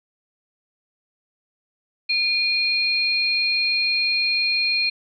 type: tone pair together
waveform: sine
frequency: 2433 / 4210 Hz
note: D#7 / C8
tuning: -39 / +10 cents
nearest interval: major sixth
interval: 949 cents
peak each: -21 dBFS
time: 2.09-4.9 s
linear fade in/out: 10 ms
effects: none